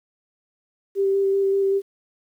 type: tone with vibrato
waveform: sine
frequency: 392 Hz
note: G4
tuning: in tune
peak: -17 dBFS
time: 0.95-1.82 s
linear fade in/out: 50 ms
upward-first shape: square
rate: 5.2 Hz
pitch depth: 10 cents each way
effects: 9-bit